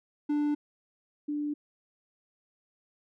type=tone pair in turn; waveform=triangle / sine; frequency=294.7 / 294.7 Hz; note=D4 / D4; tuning=+6 / +6 cents; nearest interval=unison; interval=0 cents; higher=neither; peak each=-23 / -29 dBFS; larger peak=first; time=0.29-0.55 / 1.28-1.54 s; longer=neither; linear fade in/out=10 ms; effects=none